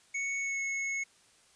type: tone with pitch glide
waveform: square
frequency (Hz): 2217 to 2190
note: C#7 to C#7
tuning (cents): 0 to -22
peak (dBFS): -32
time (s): 0.14-1.04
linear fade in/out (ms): 10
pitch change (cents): -22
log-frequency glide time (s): 0.39-0.6
effects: white hiss -63 dBFS RMS until 1.55 s + resampled to 22050 Hz